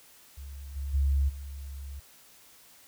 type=tone with level steps; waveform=sine; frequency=69.3 Hz; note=C#2; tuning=in tune; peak=-39 / -31 / -22 / -37 dBFS; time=0.37-2 s; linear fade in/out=10 ms; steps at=0.75 / 0.93 / 1.28 s; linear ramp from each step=20 ms; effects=white hiss -56 dBFS RMS until 2.87 s